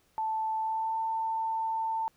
sine tone with pitch glide, 880 to 893.8 Hz, A5 to A5, 0 to +27 cents, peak -28 dBFS, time 0.18-2.08 s, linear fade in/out 0 ms, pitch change +27 cents, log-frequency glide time 0.58-0.98 s, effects pink hiss -68 dBFS RMS until 2.16 s

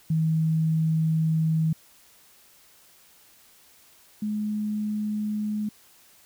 sine tone pair in turn, 159.7 / 211.2 Hz, D#3 / G#3, +45 / +29 cents, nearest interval perfect fourth, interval 484 cents, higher second, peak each -20 / -25 dBFS, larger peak first, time 0.1-1.73 / 4.22-5.69 s, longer first, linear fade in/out 5 ms, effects white hiss -56 dBFS RMS until 6.25 s

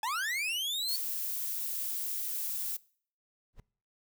40% pulse linear sweep, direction up, 829 to 4474 Hz, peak -30 dBFS, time 0.03-0.96 s, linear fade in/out 2 ms
violet noise, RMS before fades -35 dBFS, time 0.88-2.77 s, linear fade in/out 10 ms
brown noise with exponential growth, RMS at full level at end -41 dBFS, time 3.53-3.6 s, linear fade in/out 2 ms, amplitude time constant 15 ms
effects noise-tail reverb RT60 0.5 s tail -22 dB re dry

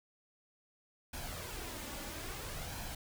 pink noise with flanger, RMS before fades -43 dBFS, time 1.13-2.95 s, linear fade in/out 5 ms, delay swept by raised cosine 1.2 to 3.5 ms, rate 0.6 Hz, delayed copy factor +0.5, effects none

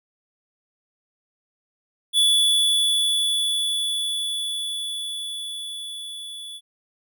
square tone with level ramp, 3438 Hz, A7, 41 cents flat, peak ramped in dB -15 to -35 dBFS, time 2.13-6.61 s, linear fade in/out 50 ms, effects none

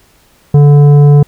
sine tone with tanh clipping, 145.1 Hz, D3, 21 cents flat, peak -3 dBFS, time 0.54-1.23 s, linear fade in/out 5 ms, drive 10 dB, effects pink hiss -48 dBFS RMS until 1.27 s

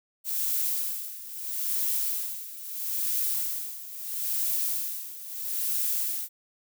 violet noise with tremolo, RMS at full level -27 dBFS, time 0.24-6.29 s, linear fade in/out 50 ms, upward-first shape sine, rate 0.76 Hz, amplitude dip 80%, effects none

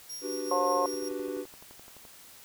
sawtooth tone with tremolo, 5600 Hz, F8, 4 cents sharp, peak -34 dBFS, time 0.09-1.09 s, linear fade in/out 10 ms, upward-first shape triangle, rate 5.2 Hz, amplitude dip 60%
triangle chord, G major seventh, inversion second, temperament equal, 293.7 / 370 / 392 / 493.9 Hz, D4 / F#4 / G4 / B4, 0 / 0 / 0 / 0 cents, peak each -36 dBFS, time 0.21-1.46 s, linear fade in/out 50 ms
harmonic tone, 178.9 Hz, F3, 42 cents sharp, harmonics 3 / 4 / 5 / 6, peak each -28 / -33 / -34 / -28 dBFS, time 0.51-0.86 s, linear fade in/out 2 ms
click train, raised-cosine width 1 ms, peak -37 dBFS, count 16, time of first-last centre 0.77-2.052 s, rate 11.7 Hz
effects white hiss -52 dBFS RMS until 2.44 s

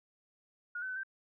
sine tone with pitch steps, 1439 / 1522 / 1510 / 1563 Hz, F#6 / F#6 / F#6 / G6, -49 / +48 / +35 / -6 cents, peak -36 dBFS, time 0.75-1.034 s, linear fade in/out 5 ms, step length 71 ms, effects none

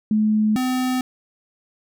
sine / square tone pair in turn, 214.5 / 255.1 Hz, A3 / C4, -44 / -44 cents, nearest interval minor third, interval 300 cents, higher second, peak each -15 / -20 dBFS, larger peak first, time 0.11-0.56 / 0.56-1.01 s, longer neither, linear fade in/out 2 ms, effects none

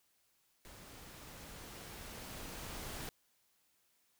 pink noise with level ramp, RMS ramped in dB -55 to -44 dBFS, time 0.65-3.09 s, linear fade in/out 0 ms, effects white hiss -75 dBFS RMS until 4.19 s

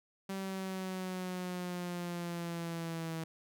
sawtooth linear sweep, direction down, 193.7 to 161.8 Hz, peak -33 dBFS, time 0.29-3.24 s, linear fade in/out 5 ms, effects none

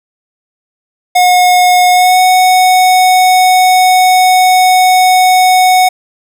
square tone with pitch glide, 724 to 739.2 Hz, F#5 to F#5, -38 to -2 cents, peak -5 dBFS, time 1.15-5.89 s, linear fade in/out 10 ms, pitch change +36 cents, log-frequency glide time 1.92-2.2 s, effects none

